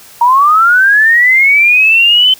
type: linear sweep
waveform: sine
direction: up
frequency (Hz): 927 to 3077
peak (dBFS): -4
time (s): 0.21-2.34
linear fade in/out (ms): 5
effects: white hiss -37 dBFS RMS until 2.39 s